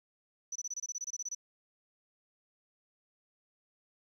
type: tone bursts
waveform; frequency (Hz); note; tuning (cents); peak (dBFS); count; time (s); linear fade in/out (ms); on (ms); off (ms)
sine; 5960; F#8; +12; -35; 14; 0.52-1.349; 5; 36; 25
effects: 11-bit